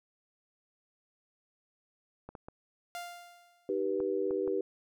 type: clicks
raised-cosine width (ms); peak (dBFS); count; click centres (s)
1; -30; 6; 2.29 / 2.352 / 2.485 / 4.003 / 4.309 / 4.477
type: tone with exponential decay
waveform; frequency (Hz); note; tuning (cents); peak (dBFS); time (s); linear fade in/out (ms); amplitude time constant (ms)
sawtooth; 698.5; F5; 0; -33; 2.95-3.83; 0; 190
type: chord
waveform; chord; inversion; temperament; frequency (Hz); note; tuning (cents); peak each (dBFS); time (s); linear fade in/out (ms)
sine; Eb augmented; none; just; 311.1 / 388.9 / 486.1; Eb4 / G4 / B4; 0 / -14 / -28; -37 / -31 / -34; 3.69-4.61; 2
effects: none